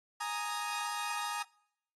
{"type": "chord", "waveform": "sawtooth", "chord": "Ab suspended second", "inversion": "none", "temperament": "equal", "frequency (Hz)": [830.6, 932.3, 1244.5], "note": ["Ab5", "Bb5", "Eb6"], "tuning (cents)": [0, 0, 0], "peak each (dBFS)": [-36, -35, -35], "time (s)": [0.2, 1.43], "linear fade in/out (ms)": 10, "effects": ["noise-tail reverb RT60 0.8 s tail -25 dB re dry", "AAC 32 kbps"]}